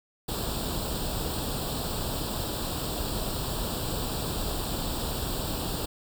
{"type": "noise with comb filter", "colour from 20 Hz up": "pink", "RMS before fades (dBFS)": -31, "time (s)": [0.28, 5.86], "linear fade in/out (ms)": 10, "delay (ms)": 0.24, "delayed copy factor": 0.8, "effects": []}